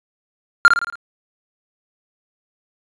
triangle tone with echo, 1396.9 Hz, F6, in tune, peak -3 dBFS, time 0.65-0.68 s, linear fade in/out 0 ms, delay 55 ms, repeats 5, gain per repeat -5 dB, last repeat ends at 0.955 s, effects resampled to 22050 Hz

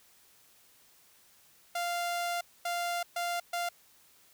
sawtooth tone bursts at uneven times, 696 Hz, F5, 6 cents flat, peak -27 dBFS, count 4, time 1.75-2.41 / 2.65-3.03 / 3.16-3.4 / 3.53-3.69 s, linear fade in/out 5 ms, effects white hiss -62 dBFS RMS until 4.33 s

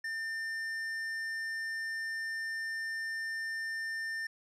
sine tone with tanh clipping, 1800 Hz, A6, 39 cents sharp, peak -36 dBFS, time 0.04-4.27 s, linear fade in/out 5 ms, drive 10 dB, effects resampled to 32000 Hz

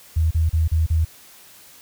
sine tone bursts, 80.3 Hz, E2, 45 cents flat, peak -15 dBFS, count 5, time 0.16-1.05 s, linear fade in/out 10 ms, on 150 ms, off 35 ms, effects white hiss -47 dBFS RMS until 1.81 s

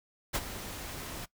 pink noise with ADSR envelope, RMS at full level -29 dBFS, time 0.33-1.26 s, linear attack 23 ms, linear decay 43 ms, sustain -12 dB, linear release 17 ms, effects noise-tail reverb RT60 0.1 s tail -19 dB re dry

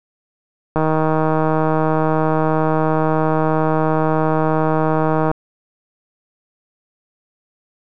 click train, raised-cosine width 1 ms, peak -4 dBFS, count 716, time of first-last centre 0.76-5.314 s, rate 157 Hz, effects none

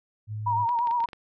sine tone, 106.9 Hz, A2, 49 cents flat, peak -30 dBFS, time 0.27-0.67 s, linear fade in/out 50 ms
sine tone with vibrato, 948 Hz, A#5, 29 cents sharp, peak -22 dBFS, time 0.46-1.06 s, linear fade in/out 10 ms, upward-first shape triangle, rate 8.6 Hz, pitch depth 70 cents each way
clicks, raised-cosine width 0.3 ms, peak -26 dBFS, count 8, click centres 0.691 / 0.789 / 0.872 / 0.911 / 1.004 / 1.04 / 1.088 / 1.132 s
effects none

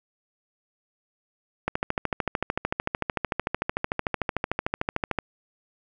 click train, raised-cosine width 0.5 ms, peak -9 dBFS, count 48, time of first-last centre 1.68-5.187 s, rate 13.4 Hz, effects none

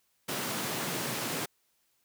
pink high-pass noise, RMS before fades -34 dBFS, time 0.28-1.46 s, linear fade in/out 10 ms, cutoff 120 Hz, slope 48 dB/octave, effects white hiss -73 dBFS RMS until 2.04 s

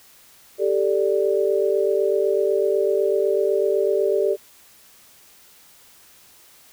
sine chord, G suspended second, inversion none, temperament equal, 392 / 440 / 587.3 Hz, G4 / A4 / D5, 0 / 0 / 0 cents, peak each -20 / -22 / -23 dBFS, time 0.58-4.37 s, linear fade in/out 50 ms, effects white hiss -51 dBFS RMS until 6.72 s

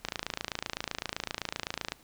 click train, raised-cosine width 0.2 ms, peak -14 dBFS, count 53, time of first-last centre 0.05-1.921 s, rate 27.8 Hz, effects pink hiss -59 dBFS RMS until 2.03 s

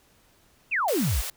sine exponential sweep, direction down, 2830 to 44.1 Hz, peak -22 dBFS, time 0.71-1.22 s, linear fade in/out 20 ms
white high-pass noise, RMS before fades -33 dBFS, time 0.88-1.3 s, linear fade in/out 2 ms, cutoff 410 Hz, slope 96 dB/octave
effects pink hiss -61 dBFS RMS until 1.36 s

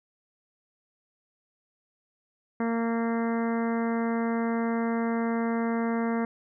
harmonic tone, 230.2 Hz, A#3, 22 cents flat, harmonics 1 / 2 / 3 / 4 / 5 / 6 / 7 / 8 / 9, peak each -26 / -32 / -36 / -38 / -40 / -42 / -43 / -44 / -45 dBFS, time 2.6-6.25 s, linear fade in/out 2 ms, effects none

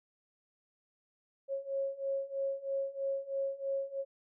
sine beating tone pair, 545 / 548.1 Hz, C#5 / C#5, -29 / -20 cents, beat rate 3.1 Hz, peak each -37 / -35 dBFS, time 1.48-4.05 s, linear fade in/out 50 ms, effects none

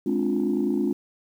sine chord, D half-diminished seventh, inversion second, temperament just, 211.4 / 264.3 / 293.7 / 352.4 Hz, Ab3 / C4 / D4 / F4, +31 / +18 / 0 / +16 cents, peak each -26 dBFS, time 0.06-0.93 s, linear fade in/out 5 ms, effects tanh soft clip ceiling -14 dBFS + 9-bit

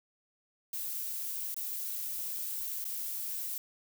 violet noise with dropouts, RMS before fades -37 dBFS, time 0.73-3.58 s, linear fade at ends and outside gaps 2 ms, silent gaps 1.544-1.565 / 2.843-2.851 s, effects none

